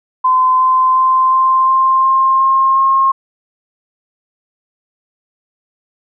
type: tone with pitch steps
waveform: sine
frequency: 1027 / 1033.5 / 1040.1 / 1046.8 / 1053.4 / 1060.2 / 1066.9 / 1073.7 Hz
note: C6 / C6 / C6 / C6 / C6 / C6 / C6 / C6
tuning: -33 / -22 / -11 / 0 / +11 / +23 / +33 / +44 cents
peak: -8 dBFS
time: 0.24-3.12 s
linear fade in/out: 10 ms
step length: 360 ms
effects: none